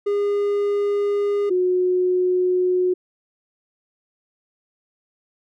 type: tone pair in turn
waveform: triangle / sine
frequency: 407.5 / 364.3 Hz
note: G#4 / F#4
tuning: -33 / -27 cents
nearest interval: major second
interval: 194 cents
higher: first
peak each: -16 dBFS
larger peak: neither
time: 0.06-1.5 / 1.5-2.94 s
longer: neither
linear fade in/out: 10 ms
effects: none